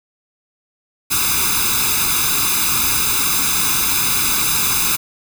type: noise with comb filter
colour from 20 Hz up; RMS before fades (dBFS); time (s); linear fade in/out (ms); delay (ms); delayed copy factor
white; -17; 1.1-4.97; 20; 0.8; +1
effects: none